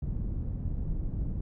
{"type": "low-pass noise", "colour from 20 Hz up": "pink", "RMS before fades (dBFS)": -32, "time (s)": [0.02, 1.41], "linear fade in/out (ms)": 5, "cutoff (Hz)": 160, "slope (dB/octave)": 12, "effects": []}